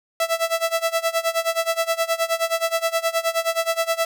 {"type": "tone with tremolo", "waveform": "sawtooth", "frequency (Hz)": 661, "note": "E5", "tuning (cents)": 5, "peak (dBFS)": -13, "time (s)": [0.2, 4.05], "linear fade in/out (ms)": 2, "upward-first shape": "sine", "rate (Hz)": 9.5, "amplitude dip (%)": 90, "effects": []}